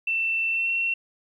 sine tone with pitch glide, 2679 to 2718 Hz, E7 to F7, +27 to -48 cents, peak -22 dBFS, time 0.07-0.94 s, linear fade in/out 5 ms, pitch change +25 cents, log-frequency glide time 0.5-0.71 s, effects 10-bit

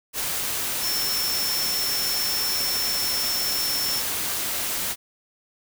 sine tone in noise, 5400 Hz, E8, 41 cents sharp, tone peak -25 dBFS, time 0.8-4.03 s, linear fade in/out 50 ms, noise white, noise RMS -27 dBFS, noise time 0.13-4.96 s, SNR -1 dB, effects none

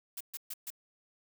blue noise bursts, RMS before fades -40 dBFS, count 4, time 0.17-0.704 s, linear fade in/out 5 ms, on 36 ms, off 130 ms, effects none

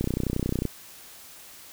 click train, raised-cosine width 3 ms, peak -13 dBFS, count 21, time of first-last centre 0.01-0.653 s, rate 31.1 Hz, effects white hiss -47 dBFS RMS until 1.72 s

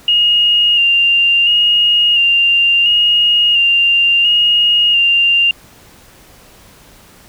sine tone with vibrato, 2827 Hz, F7, 20 cents sharp, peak -8 dBFS, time 0.08-5.51 s, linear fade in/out 2 ms, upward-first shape square, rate 0.72 Hz, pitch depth 24 cents each way, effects pink hiss -43 dBFS RMS until 7.28 s

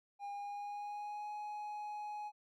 triangle tone with pitch glide, 809 to 837.5 Hz, G#5 to G#5, -46 to +14 cents, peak -39 dBFS, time 0.19-2.32 s, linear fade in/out 50 ms, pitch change +60 cents, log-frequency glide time 0.29-1.31 s, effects none

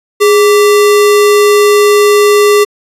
sine tone with sample-and-hold, 414 Hz, G#4, 5 cents flat, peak -3 dBFS, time 0.2-2.65 s, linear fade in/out 20 ms, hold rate 1575 Hz, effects resampled to 32000 Hz

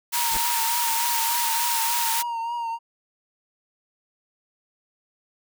triangle tone with vibrato, 932.3 Hz, A#5, in tune, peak -24 dBFS, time 0.12-2.79 s, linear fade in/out 50 ms, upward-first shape triangle, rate 3.4 Hz, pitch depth 48 cents each way
white high-pass noise, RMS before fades -25 dBFS, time 0.12-2.23 s, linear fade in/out 20 ms, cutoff 1000 Hz, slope 48 dB/octave
pink noise with exponential growth, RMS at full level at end -28 dBFS, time 0.24-0.37 s, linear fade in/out 1 ms, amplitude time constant 27 ms
effects none

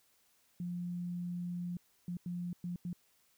sine tone bursts at uneven times, 175.9 Hz, F3, 13 cents sharp, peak -36 dBFS, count 5, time 0.6-1.77 / 2.08-2.17 / 2.26-2.53 / 2.64-2.76 / 2.85-2.93 s, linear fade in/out 2 ms, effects white hiss -71 dBFS RMS until 3.37 s

